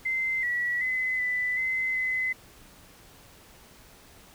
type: tone with pitch steps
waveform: sine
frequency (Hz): 2073 / 1939 / 2029 / 1993 / 2050 / 2033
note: C7 / B6 / B6 / B6 / C7 / B6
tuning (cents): -17 / -32 / +46 / +15 / -36 / +50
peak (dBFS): -25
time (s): 0.05-2.33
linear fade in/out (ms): 10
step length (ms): 380
effects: pink hiss -53 dBFS RMS until 4.34 s